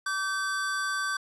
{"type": "tone pair together", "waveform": "square", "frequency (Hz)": [1155, 1546], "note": ["D6", "G6"], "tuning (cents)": [-29, -24], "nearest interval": "perfect fourth", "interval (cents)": 505, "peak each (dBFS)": [-33, -30], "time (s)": [0.06, 1.17], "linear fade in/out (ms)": 5, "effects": ["resampled to 24000 Hz"]}